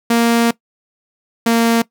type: tone pair in turn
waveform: sawtooth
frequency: 233.1 / 230.7 Hz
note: A#3 / A#3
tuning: 0 / -18 cents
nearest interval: unison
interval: 18 cents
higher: first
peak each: -7 dBFS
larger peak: neither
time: 0.1-0.51 / 1.46-1.82 s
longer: first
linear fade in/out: 5 ms
effects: noise-tail reverb RT60 0.1 s tail -20 dB re dry